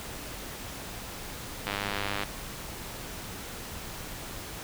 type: click train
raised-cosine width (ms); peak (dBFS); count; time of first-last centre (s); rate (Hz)
0.3; -14; 58; 1.67-2.234; 101
effects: pink hiss -40 dBFS RMS until 4.63 s